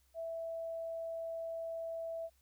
sine tone, 659.3 Hz, E5, in tune, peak -38 dBFS, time 0.14-2.3 s, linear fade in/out 50 ms, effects added 65 Hz sine -70 dBFS peak until 2.41 s + white hiss -74 dBFS RMS until 2.41 s

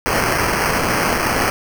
white noise with sample-and-hold, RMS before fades -18 dBFS, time 0.06-1.5 s, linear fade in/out 0 ms, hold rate 3675 Hz, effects none

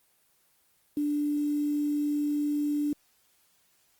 sine tone with quantisation, 293.7 Hz, D4, in tune, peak -25 dBFS, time 0.97-2.93 s, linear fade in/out 2 ms, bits 8, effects white hiss -67 dBFS RMS until 3.99 s + Opus 24 kbps

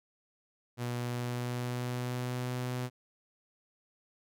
sawtooth tone with pitch glide, 121.4 to 125.1 Hz, B2 to B2, -29 to +23 cents, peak -29 dBFS, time 0.77-2.9 s, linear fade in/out 50 ms, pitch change +52 cents, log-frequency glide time 0.94-2.53 s, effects none

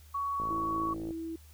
sine tone, 1121 Hz, C#6, 19 cents sharp, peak -30 dBFS, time 0.14-0.94 s, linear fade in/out 10 ms
click train, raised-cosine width 2 ms, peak -29 dBFS, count 40, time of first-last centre 0.4-1.108 s, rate 55.1 Hz
sine tone with pitch glide, 329.6 to 327.3 Hz, E4 to E4, 0 to -12 cents, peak -35 dBFS, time 0.5-1.36 s, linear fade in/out 5 ms, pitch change -12 cents, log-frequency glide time 0.61-0.74 s
effects added 76 Hz sine -52 dBFS peak until 1.53 s + white hiss -61 dBFS RMS until 1.53 s

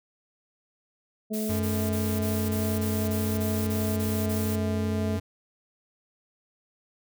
harmonic tone, 215.7 Hz, A3, 34 cents flat, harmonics 1 / 2 / 3, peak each -28 / -34 / -38 dBFS, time 1.3-5.18 s, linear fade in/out 20 ms
blue noise bursts, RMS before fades -37 dBFS, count 11, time 1.33-4.56 s, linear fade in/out 10 ms, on 270 ms, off 26 ms
square tone, 92.8 Hz, F#2, 6 cents sharp, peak -29 dBFS, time 1.49-5.2 s, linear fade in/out 10 ms
effects none

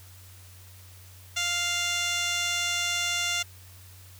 15% pulse tone with band-pass filter, 698 Hz, F5, 1 cent flat, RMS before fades -28 dBFS, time 1.36-3.43 s, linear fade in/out 10 ms, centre 4600 Hz, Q 1.8, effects added 92 Hz sine -48 dBFS peak until 4.19 s + white hiss -53 dBFS RMS until 4.19 s

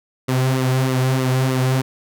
sawtooth tone with flanger, 130 Hz, C3, 11 cents flat, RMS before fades -18 dBFS, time 0.28-1.82 s, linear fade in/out 10 ms, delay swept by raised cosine 1.2 to 4.5 ms, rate 3.2 Hz, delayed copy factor -0.6, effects none

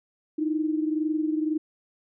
sine tone pair together, 307.7 / 329.6 Hz, D#4 / E4, -19 / 0 cents, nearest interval minor second, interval 119 cents, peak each -24 / -30 dBFS, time 0.38-1.58 s, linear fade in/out 10 ms, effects none

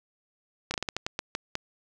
slowing click train, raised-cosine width 0.2 ms, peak -12 dBFS, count 10, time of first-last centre 0.71-1.554 s, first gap 30 ms, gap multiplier 1.27, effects none

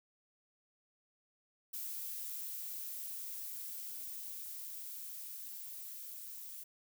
violet noise with level ramp, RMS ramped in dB -42 to -48 dBFS, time 1.73-6.64 s, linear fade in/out 10 ms, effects none

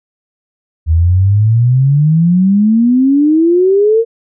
sine exponential sweep, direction up, 77.78 to 466.2 Hz, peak -6 dBFS, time 0.86-4.05 s, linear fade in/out 50 ms, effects none

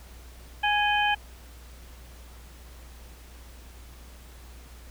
harmonic tone with a mistuned harmonic, 830.6 Hz, G#5, in tune, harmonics 1 / 2 / 3 / 4, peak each -24 / -27 / -29 / -30 dBFS, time 0.63-1.15 s, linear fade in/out 10 ms, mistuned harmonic 4, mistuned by -130 cents, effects added 60 Hz sine -45 dBFS peak until 4.9 s + pink hiss -52 dBFS RMS until 4.9 s

